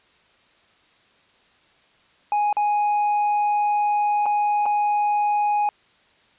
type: tone with dropouts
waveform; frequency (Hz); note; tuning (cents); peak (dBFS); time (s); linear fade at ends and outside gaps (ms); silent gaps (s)
triangle; 830.6; G#5; 0; -16; 2.32-5.69; 1; 2.528-2.568 / 4.258-4.263 / 4.657-4.662
effects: white hiss -58 dBFS RMS until 6.38 s + resampled to 8000 Hz